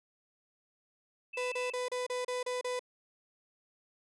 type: tone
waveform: sine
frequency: 2634 Hz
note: E7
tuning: 2 cents flat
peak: -39 dBFS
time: 1.33-1.73 s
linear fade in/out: 10 ms
type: tone bursts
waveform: 35% pulse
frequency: 498.8 Hz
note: B4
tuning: 17 cents sharp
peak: -31 dBFS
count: 8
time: 1.37-2.794 s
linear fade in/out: 5 ms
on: 150 ms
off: 32 ms
effects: resampled to 24000 Hz